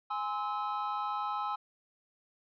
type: chord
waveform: triangle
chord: Ab augmented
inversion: none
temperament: just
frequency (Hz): 830.6 / 1038.3 / 1297.8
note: Ab5 / C6 / E6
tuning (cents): 0 / -14 / -27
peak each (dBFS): -34 / -36 / -34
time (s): 0.1-1.56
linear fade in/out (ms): 10
effects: resampled to 11025 Hz